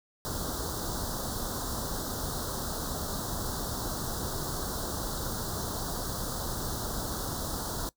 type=band-stop noise; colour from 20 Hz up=pink; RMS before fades=-34 dBFS; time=0.25-7.89 s; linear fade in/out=0 ms; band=1500 to 3700 Hz; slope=48 dB/octave; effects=noise-tail reverb RT60 0.1 s tail -20 dB re dry